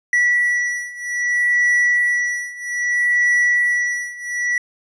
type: beating tone pair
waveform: triangle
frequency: 1948 / 1948.62 Hz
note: B6 / B6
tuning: -24 / -24 cents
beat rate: 0.62 Hz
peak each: -18 / -16 dBFS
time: 0.13-4.58 s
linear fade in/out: 2 ms
effects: resampled to 22050 Hz